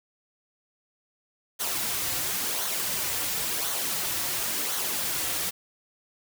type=noise with flanger; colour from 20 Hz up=white; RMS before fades=-29 dBFS; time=1.59-5.51 s; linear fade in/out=20 ms; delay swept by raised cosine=0.39 to 4.89 ms; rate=0.95 Hz; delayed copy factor=-0.5; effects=none